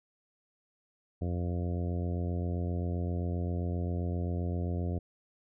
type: harmonic tone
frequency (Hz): 87.6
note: F2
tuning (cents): +6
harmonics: 1 / 2 / 3 / 4 / 5 / 6 / 7 / 8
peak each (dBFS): -31 / -37 / -41 / -43 / -45 / -47 / -48 / -49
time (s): 1.21-4.99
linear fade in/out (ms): 10
effects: none